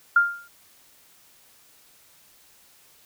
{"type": "tone with exponential decay", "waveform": "sine", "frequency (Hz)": 1400, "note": "F6", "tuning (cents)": 4, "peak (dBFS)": -11, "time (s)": [0.16, 0.48], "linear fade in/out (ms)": 5, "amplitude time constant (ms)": 69, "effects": ["white hiss -56 dBFS RMS until 3.05 s"]}